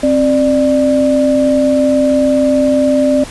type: tone pair together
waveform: sine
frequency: 264.1 / 592.9 Hz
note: C4 / D5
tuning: +16 / +16 cents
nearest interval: octave + major second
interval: 1400 cents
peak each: -11 dBFS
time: 0.03-3.24 s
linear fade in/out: 5 ms
effects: pink hiss -30 dBFS RMS until 3.3 s + resampled to 24000 Hz